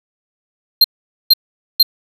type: tone bursts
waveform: square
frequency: 4186 Hz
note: C8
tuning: in tune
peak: -5 dBFS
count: 3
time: 0.81-1.829 s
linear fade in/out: 5 ms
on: 33 ms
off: 460 ms
effects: none